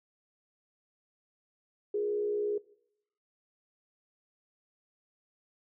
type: tone with frequency modulation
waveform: sine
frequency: 415.3 Hz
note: G#4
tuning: in tune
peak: -28 dBFS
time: 1.94-2.58 s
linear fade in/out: 5 ms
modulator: 61.6 Hz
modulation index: 0.46
effects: noise-tail reverb RT60 0.7 s tail -21 dB re dry